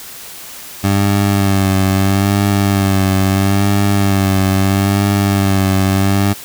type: tone with vibrato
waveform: 20% pulse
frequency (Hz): 98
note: G2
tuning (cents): 0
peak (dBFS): -6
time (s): 0.83-6.34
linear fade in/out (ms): 20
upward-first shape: sine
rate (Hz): 0.76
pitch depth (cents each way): 44
effects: white hiss -32 dBFS RMS until 6.44 s